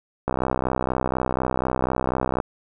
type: click train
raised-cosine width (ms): 1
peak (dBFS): -8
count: 137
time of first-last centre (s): 0.28-2.402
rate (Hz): 64.1
effects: none